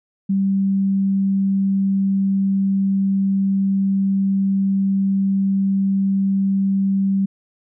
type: tone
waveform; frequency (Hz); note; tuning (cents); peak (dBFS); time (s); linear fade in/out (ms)
sine; 194.9; G3; -10; -15; 0.29-7.26; 10
effects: none